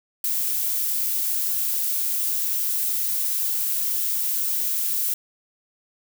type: noise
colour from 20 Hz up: violet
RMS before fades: -24 dBFS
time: 0.24-5.14 s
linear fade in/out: 2 ms
effects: none